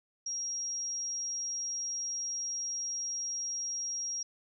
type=tone; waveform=sine; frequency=5630 Hz; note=F8; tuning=13 cents sharp; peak=-33 dBFS; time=0.26-4.23 s; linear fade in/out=5 ms; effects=none